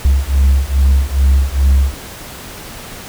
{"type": "beating tone pair", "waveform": "sine", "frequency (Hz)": [66.7, 69.1], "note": ["C2", "C#2"], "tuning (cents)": [34, -5], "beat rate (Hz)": 2.4, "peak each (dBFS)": -10, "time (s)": [0.05, 1.94], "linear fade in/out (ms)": 0, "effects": ["tanh soft clip ceiling -5 dBFS", "pink hiss -31 dBFS RMS until 3.08 s"]}